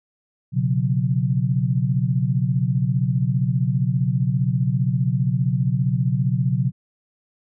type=chord; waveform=sine; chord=B suspended second; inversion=none; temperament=equal with one note detuned; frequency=123.47 / 138.59 / 180.67 Hz; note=B2 / C#3 / F#3; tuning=0 / 0 / -41 cents; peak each=-21 / -21 / -24 dBFS; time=0.52-6.72 s; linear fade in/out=50 ms; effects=none